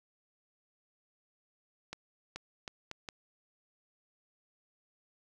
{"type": "accelerating click train", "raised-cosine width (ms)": 0.2, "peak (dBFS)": -23, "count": 5, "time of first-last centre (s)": [1.93, 3.088], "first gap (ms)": 430, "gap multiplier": 0.74, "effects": []}